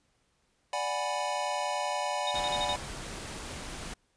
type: chord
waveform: square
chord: G# half-diminished seventh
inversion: second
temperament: equal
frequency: 587.3 / 740 / 830.6 / 987.8 Hz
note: D5 / F#5 / G#5 / B5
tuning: 0 / 0 / 0 / 0 cents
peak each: -36 dBFS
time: 0.73-2.76 s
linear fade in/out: 2 ms
type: tone bursts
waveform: sine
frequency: 3711 Hz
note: A#7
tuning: 9 cents flat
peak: -31 dBFS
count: 6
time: 2.27-2.732 s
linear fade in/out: 2 ms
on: 42 ms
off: 42 ms
type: noise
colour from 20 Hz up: pink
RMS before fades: -40 dBFS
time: 2.34-3.94 s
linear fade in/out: 5 ms
effects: pink hiss -72 dBFS RMS until 4.16 s + resampled to 22050 Hz